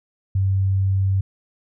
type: tone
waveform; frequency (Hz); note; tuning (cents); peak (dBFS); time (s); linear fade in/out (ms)
sine; 96.4; G2; -28; -16; 0.35-1.21; 5
effects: none